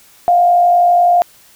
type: tone with frequency modulation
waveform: sine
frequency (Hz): 704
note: F5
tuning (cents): +14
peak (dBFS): -7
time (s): 0.28-1.22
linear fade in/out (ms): 0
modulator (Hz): 51.8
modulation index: 0.39
effects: white hiss -46 dBFS RMS until 1.55 s